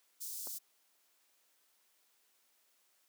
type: high-pass noise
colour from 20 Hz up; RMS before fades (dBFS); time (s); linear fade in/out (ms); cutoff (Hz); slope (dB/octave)
white; -43; 0.2-0.59; 20; 5000; 24
type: click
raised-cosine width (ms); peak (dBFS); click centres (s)
1; -33; 0.472
effects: white hiss -73 dBFS RMS until 3.08 s + high-pass 300 Hz 12 dB/octave